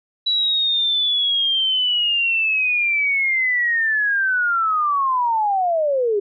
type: linear sweep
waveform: sine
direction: down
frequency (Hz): 3936 to 392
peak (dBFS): -16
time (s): 0.26-6.2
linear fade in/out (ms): 10
effects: none